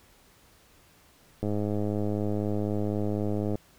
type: click train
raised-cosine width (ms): 2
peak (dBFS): -17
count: 222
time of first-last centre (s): 1.43-3.555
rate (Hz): 104
effects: pink hiss -59 dBFS RMS until 3.78 s